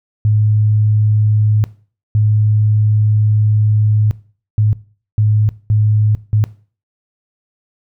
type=tone bursts at uneven times; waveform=sine; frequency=106.6 Hz; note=G#2; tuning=46 cents sharp; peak=-9 dBFS; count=6; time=0.25-1.64 / 2.15-4.11 / 4.58-4.73 / 5.18-5.49 / 5.7-6.15 / 6.33-6.44 s; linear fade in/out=0 ms; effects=noise-tail reverb RT60 0.4 s tail -19 dB re dry